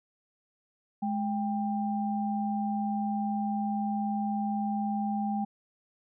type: tone pair together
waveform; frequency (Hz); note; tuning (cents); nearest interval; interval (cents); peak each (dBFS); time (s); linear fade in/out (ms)
sine; 210.6 / 793; G#3 / G5; +24 / +20; octave + major seventh; 2296; -29 / -32; 1.02-5.45; 10
effects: none